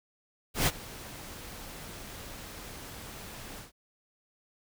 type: noise with ADSR envelope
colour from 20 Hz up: pink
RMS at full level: -24 dBFS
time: 0.54-3.72 s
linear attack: 130 ms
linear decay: 37 ms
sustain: -20 dB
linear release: 130 ms
effects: none